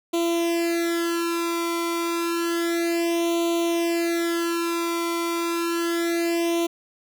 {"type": "tone with flanger", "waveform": "sawtooth", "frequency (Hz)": 338.4, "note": "E4", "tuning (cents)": 45, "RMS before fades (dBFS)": -24, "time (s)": [0.13, 6.67], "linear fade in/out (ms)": 10, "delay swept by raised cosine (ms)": [0.29, 0.88], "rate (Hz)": 0.3, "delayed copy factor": 0.95, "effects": []}